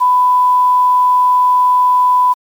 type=tone with quantisation; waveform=sine; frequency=997 Hz; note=B5; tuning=16 cents sharp; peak=-7 dBFS; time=0-2.34 s; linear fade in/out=20 ms; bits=6; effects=MP3 96 kbps